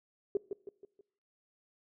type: tone with echo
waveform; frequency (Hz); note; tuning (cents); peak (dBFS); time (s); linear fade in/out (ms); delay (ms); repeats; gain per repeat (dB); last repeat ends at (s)
sine; 399.6; G4; +33; -26; 0.35-0.37; 2; 160; 4; -7; 1.01
effects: noise-tail reverb RT60 0.7 s tail -23 dB re dry